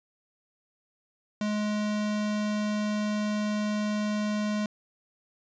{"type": "tone", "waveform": "square", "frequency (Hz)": 210.3, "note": "G#3", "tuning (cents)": 22, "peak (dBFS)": -27, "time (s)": [1.41, 4.66], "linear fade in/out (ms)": 2, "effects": ["resampled to 16000 Hz"]}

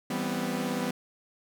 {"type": "chord", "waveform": "sawtooth", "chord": "C major seventh", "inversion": "first", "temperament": "equal with one note detuned", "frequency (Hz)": [164.81, 196, 246.9, 264.7], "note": ["E3", "G3", "B3", "C4"], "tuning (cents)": [0, 0, 0, 20], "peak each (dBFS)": [-33, -30, -28, -33], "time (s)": [0.1, 0.91], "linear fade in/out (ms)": 5, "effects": []}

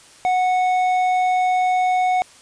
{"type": "tone with hard clipping", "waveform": "triangle", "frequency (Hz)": 736, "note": "F#5", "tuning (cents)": -9, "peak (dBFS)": -17, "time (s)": [0.25, 2.22], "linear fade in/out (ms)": 0, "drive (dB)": 10, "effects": ["white hiss -47 dBFS RMS until 2.41 s", "resampled to 22050 Hz"]}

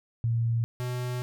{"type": "tone pair in turn", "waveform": ["sine", "square"], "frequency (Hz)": [115.8, 124.28], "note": ["A#2", "B2"], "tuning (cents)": [-11, 11], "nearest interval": "minor second", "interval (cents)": 122, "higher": "second", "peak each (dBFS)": [-23, -30], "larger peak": "first", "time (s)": [[0.24, 0.64], [0.8, 1.22]], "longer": "second", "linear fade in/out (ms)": 0, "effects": []}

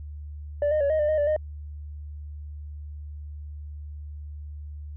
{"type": "tone with pitch steps", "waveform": "sine", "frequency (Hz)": [583, 612, 564, 624, 598, 619, 584, 614], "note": ["D5", "D#5", "C#5", "D#5", "D5", "D#5", "D5", "D#5"], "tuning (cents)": [-13, -29, 30, 5, 31, -9, -10, -23], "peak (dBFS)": -18, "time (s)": [0.62, 1.364], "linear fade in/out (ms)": 2, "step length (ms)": 93, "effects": ["tanh soft clip ceiling -19 dBFS", "added 74 Hz sine -35 dBFS peak until 4.96 s"]}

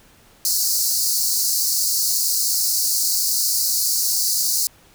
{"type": "high-pass noise", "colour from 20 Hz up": "pink", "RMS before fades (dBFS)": -20, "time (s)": [0.45, 4.67], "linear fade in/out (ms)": 0, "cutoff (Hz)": 4300, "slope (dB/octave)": 96, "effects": ["pink hiss -52 dBFS RMS until 4.94 s"]}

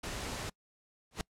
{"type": "noise", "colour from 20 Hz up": "pink", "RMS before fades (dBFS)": -39, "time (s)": [0.03, 0.5], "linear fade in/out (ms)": 10}
{"type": "noise with exponential growth", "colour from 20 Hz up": "pink", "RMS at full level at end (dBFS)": -32, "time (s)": [1.11, 1.21], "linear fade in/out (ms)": 1, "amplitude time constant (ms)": 21}
{"effects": ["noise-tail reverb RT60 0.1 s tail -25 dB re dry", "low-pass 9000 Hz 12 dB/octave"]}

